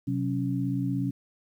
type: tone cluster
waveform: sine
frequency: 128.4 / 185.2 / 277.2 Hz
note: C3 / F#3 / C#4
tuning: -32 / +2 / 0 cents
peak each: -29 / -32 / -29 dBFS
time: 0.07-1.11 s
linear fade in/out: 10 ms
effects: 10-bit